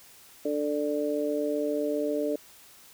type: harmonic tone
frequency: 147.5 Hz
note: D3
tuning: 8 cents sharp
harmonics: 2 / 3 / 4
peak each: -30 / -30 / -30 dBFS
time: 0.45-2.36 s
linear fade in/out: 5 ms
effects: white hiss -53 dBFS RMS until 2.93 s